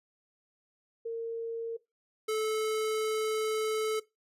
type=tone pair in turn; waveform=sine / square; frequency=458.5 / 435 Hz; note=A#4 / A4; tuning=-29 / -20 cents; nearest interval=minor second; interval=91 cents; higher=first; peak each=-32 / -29 dBFS; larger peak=second; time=1.05-1.77 / 2.28-4 s; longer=second; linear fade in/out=10 ms; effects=noise-tail reverb RT60 0.2 s tail -19 dB re dry + resampled to 32000 Hz